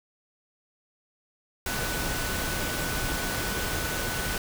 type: tone in noise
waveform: sine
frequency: 1492 Hz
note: F#6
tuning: 14 cents sharp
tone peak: -36 dBFS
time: 1.66-4.38 s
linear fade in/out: 2 ms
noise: pink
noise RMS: -30 dBFS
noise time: 1.66-4.38 s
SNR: -9 dB
effects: none